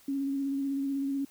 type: tone with vibrato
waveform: sine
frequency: 275.6 Hz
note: C#4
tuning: 10 cents flat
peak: -28 dBFS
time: 0.08-1.25 s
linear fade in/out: 5 ms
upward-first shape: square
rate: 16 Hz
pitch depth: 19 cents each way
effects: white hiss -59 dBFS RMS until 1.3 s